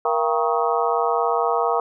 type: harmonic tone with a mistuned harmonic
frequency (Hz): 157.4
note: D#3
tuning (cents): +20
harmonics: 3 / 4 / 5 / 6 / 7 / 8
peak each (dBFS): -23 / -24 / -25 / -26 / -26 / -27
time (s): 0.05-1.8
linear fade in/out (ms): 2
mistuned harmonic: 4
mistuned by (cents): +140
effects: none